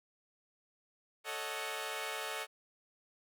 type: chord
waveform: 10% pulse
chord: D# half-diminished seventh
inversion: second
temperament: equal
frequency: 440 / 554.4 / 622.3 / 740 Hz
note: A4 / C#5 / D#5 / F#5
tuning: 0 / 0 / 0 / 0 cents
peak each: -34 / -36 / -35 / -36 dBFS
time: 1.24-2.47 s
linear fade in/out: 50 ms
effects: none